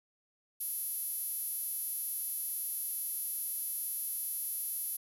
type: tone with high-pass filter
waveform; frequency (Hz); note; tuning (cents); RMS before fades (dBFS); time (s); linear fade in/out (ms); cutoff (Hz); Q
5% pulse; 437.7; A4; -9; -37; 0.6-4.97; 10; 11000; 6.1
effects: none